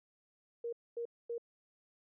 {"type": "tone bursts", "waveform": "sine", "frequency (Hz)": 469.6, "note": "A#4", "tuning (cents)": 13, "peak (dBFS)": -36, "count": 3, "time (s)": [0.64, 1.381], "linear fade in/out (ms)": 5, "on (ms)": 87, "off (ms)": 240, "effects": []}